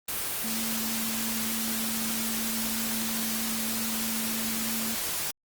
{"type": "tone in noise", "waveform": "sine", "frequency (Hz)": 224.2, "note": "A3", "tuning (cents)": 33, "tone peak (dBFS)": -33, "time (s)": [0.44, 4.95], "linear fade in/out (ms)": 5, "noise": "white", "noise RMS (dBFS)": -31, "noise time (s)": [0.08, 5.31], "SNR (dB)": -5, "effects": ["Opus 24 kbps"]}